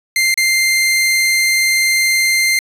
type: tone with dropouts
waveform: sawtooth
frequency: 2093 Hz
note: C7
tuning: in tune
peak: -8 dBFS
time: 0.16-2.59 s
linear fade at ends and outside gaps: 2 ms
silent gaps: 0.342-0.375 s
effects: resampled to 32000 Hz